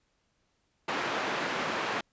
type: band-pass noise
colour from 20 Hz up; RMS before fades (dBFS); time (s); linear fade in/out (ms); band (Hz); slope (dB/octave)
white; -32; 0.88-2.01; 5; 200 to 1800; 12
effects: pink hiss -74 dBFS RMS until 2.12 s + resampled to 16000 Hz